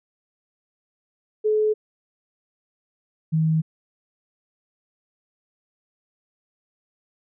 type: tone pair in turn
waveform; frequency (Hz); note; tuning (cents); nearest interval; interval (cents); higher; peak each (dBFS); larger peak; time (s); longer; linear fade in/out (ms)
sine; 428.6 / 158.97; A4 / D#3; -45 / +38; octave + perfect fourth; 1717; first; -17; neither; 1.44-1.74 / 3.32-3.62; neither; 20
effects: none